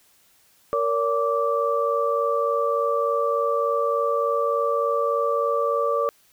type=tone cluster; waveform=sine; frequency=465.6 / 569 / 1166 Hz; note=A#4 / C#5 / D6; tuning=-2 / +45 / -13 cents; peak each=-24 dBFS; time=0.73-6.09 s; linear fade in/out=0 ms; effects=white hiss -59 dBFS RMS until 6.32 s